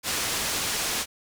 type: low-pass noise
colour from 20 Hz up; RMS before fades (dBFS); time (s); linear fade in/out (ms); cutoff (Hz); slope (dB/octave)
white; -28; 0.03-1.06; 50; 8300; 12
effects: none